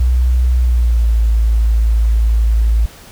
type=tone with pitch glide; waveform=sine; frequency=62.1 to 55.65 Hz; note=B1 to A1; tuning=+10 to +20 cents; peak=-9 dBFS; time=0-2.86 s; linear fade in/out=5 ms; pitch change=-190 cents; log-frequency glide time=0.55-1.18 s; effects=pink hiss -39 dBFS RMS until 3.11 s